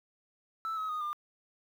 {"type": "tone with pitch steps", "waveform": "sine", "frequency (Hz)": [1318.5, 1278, 1238.8, 1200.7], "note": ["E6", "D#6", "D#6", "D6"], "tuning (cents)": [0, 46, -8, 38], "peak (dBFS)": -30, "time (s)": [0.65, 1.13], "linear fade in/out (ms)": 0, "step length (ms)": 120, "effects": ["tanh soft clip ceiling -31 dBFS", "10-bit"]}